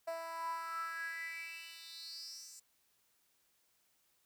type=tone with high-pass filter sweep; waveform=10% pulse; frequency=330.1 Hz; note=E4; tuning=2 cents sharp; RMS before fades=-44 dBFS; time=0.07-2.6 s; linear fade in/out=10 ms; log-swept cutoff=670 to 7000 Hz; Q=7.9; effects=white hiss -75 dBFS RMS until 4.25 s